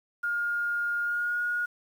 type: tone with pitch glide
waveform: sine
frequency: 1418 to 1441.1 Hz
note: F6 to F#6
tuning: +26 to -46 cents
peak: -26 dBFS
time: 0.23-1.66 s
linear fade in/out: 10 ms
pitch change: +28 cents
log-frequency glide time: 1.02-1.41 s
effects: 9-bit